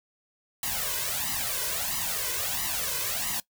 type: noise with flanger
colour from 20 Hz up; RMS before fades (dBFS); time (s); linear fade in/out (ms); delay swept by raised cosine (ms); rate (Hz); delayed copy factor
white; -30; 0.63-3.4; 2; 1 to 2; 1.5; +0.95
effects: noise-tail reverb RT60 0.1 s tail -20 dB re dry